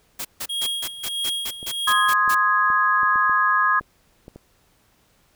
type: noise bursts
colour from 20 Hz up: white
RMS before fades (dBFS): -29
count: 11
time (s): 0.19-2.35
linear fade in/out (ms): 10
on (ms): 60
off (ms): 150
type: tone with tremolo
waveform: square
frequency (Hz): 3273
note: G#7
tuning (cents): -26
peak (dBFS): -23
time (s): 0.49-2.13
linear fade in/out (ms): 10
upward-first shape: sine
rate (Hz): 1.6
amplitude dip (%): 75
type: clicks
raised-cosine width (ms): 2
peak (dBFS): -26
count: 9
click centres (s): 1.629 / 2.278 / 2.702 / 3.032 / 3.158 / 3.296 / 3.81 / 4.281 / 4.36
type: chord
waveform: sine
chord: Ab major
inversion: first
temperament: equal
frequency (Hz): 1046.5 / 1244.5 / 1661.2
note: C6 / Eb6 / Ab6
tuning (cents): 0 / 0 / 0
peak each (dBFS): -21 / -20 / -20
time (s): 1.87-3.8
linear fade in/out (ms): 10
effects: pink hiss -61 dBFS RMS until 5.35 s